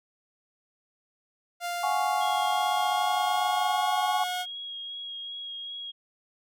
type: tone with pitch glide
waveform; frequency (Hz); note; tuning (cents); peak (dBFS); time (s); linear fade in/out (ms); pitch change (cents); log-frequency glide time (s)
sawtooth; 698.5 to 725.6; F5 to F#5; 0 to -34; -26; 1.6-4.46; 50; +66; 2.28-4.35
type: chord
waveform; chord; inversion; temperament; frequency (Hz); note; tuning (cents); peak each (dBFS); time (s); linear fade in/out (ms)
sine; F# suspended second; none; equal with one note detuned; 740 / 836.4 / 1108.7; F#5 / G#5 / C#6; 0 / +12 / 0; -29 / -28 / -31; 1.83-4.24; 5
type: tone with vibrato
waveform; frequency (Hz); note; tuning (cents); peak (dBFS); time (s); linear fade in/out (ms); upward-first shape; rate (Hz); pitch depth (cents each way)
sine; 3290; G#7; -17; -35; 2.2-5.92; 20; sine; 2.6; 14
effects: none